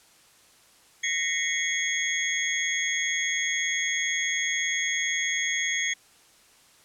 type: tone cluster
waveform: sine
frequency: 1864 / 2022 / 2194 / 3343 / 6500 Hz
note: A#6 / B6 / C#7 / G#7 / G#8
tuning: -1 / +40 / -18 / +11 / -38 cents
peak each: -31 dBFS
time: 1.03-5.94 s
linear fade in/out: 10 ms
effects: white hiss -57 dBFS RMS until 6.84 s + low-pass 10000 Hz 12 dB/octave